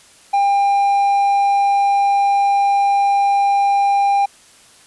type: tone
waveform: triangle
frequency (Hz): 800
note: G5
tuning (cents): +35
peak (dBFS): -10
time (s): 0.33-4.26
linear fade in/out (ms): 10
effects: white hiss -47 dBFS RMS until 4.86 s + resampled to 24000 Hz